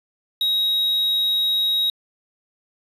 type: tone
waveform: triangle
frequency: 3801 Hz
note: A#7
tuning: 33 cents sharp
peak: -16 dBFS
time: 0.41-1.9 s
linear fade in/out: 2 ms
effects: resampled to 32000 Hz + 8-bit